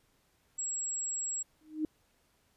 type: tone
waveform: sine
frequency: 7660 Hz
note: A#8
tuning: 46 cents sharp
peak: -33 dBFS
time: 0.58-1.43 s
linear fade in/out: 10 ms
type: tone with exponential growth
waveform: sine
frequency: 309.5 Hz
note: D#4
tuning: 9 cents flat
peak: -26 dBFS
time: 1.61-1.85 s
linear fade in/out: 2 ms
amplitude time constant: 52 ms
effects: pink hiss -71 dBFS RMS until 2.56 s + resampled to 32000 Hz